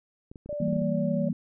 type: clicks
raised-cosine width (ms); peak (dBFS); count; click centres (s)
3; -30; 10; 0.315 / 0.358 / 0.46 / 0.491 / 0.528 / 0.615 / 0.681 / 0.729 / 0.766 / 0.818
type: tone with pitch glide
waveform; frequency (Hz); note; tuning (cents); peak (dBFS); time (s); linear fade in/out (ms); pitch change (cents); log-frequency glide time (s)
sine; 587.3 to 569.9; D5 to C#5; 0 to +48; -30; 0.49-1.29; 5; -52; 0.63-1.14
type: chord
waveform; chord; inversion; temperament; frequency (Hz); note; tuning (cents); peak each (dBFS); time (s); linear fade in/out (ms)
sine; E diminished; none; equal; 164.81 / 196 / 233.1; E3 / G3 / Bb3; 0 / 0 / 0; -29; 0.6-1.33; 5
effects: none